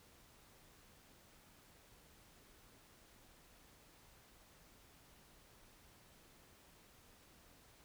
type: silence
effects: pink hiss -65 dBFS RMS until 7.84 s